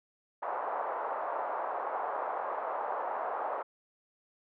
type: band-pass noise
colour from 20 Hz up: pink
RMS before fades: -35 dBFS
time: 0.42-3.63 s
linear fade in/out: 10 ms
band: 610 to 1100 Hz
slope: 24 dB/octave
effects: none